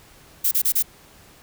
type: noise bursts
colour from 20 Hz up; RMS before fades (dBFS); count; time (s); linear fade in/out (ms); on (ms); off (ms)
violet; -19; 4; 0.44-0.827; 10; 75; 29
effects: pink hiss -50 dBFS RMS until 1.42 s